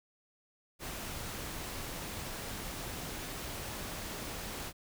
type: noise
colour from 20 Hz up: pink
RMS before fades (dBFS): -41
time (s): 0.79-4.73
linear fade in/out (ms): 50
effects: none